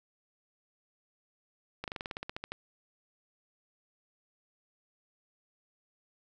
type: slowing click train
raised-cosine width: 0.3 ms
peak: -21 dBFS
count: 13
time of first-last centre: 1.84-2.52 s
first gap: 38 ms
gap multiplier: 1.07
effects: none